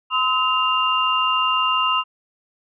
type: tone cluster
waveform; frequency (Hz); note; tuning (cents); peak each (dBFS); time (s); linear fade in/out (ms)
sine; 1027 / 1277 / 2793; C6 / D#6 / F7; -33 / +45 / -1; -21; 0.1-2.04; 50
effects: none